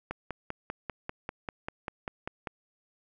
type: click train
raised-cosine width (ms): 0.5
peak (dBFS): -19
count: 13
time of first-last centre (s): 0.11-2.472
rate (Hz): 5.08
effects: none